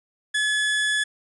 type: tone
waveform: 30% pulse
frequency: 1709 Hz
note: G#6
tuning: 49 cents sharp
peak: -18 dBFS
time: 0.34-1.04 s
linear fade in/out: 10 ms
effects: resampled to 24000 Hz

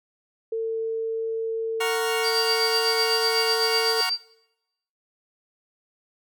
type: tone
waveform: sine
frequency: 449.5 Hz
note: A4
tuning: 37 cents sharp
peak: -24 dBFS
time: 0.52-4.01 s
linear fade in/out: 5 ms
type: chord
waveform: 20% pulse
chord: Gb major seventh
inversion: none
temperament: equal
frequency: 740 / 932.3 / 1108.7 / 1396.9 Hz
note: Gb5 / Bb5 / Db6 / F6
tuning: 0 / 0 / 0 / 0 cents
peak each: -26 dBFS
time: 1.8-4.1 s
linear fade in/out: 10 ms
type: tone with tremolo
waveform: sine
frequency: 4680 Hz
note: D8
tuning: 7 cents flat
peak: -21 dBFS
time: 2.23-4.18 s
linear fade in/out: 50 ms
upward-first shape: sine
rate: 8 Hz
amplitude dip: 65%
effects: noise-tail reverb RT60 0.9 s tail -22 dB re dry

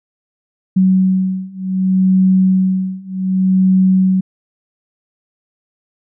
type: beating tone pair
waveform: sine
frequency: 187.4 / 188.06 Hz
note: F#3 / F#3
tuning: +22 / +28 cents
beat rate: 0.66 Hz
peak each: -14 / -13 dBFS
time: 0.76-4.21 s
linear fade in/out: 10 ms
effects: none

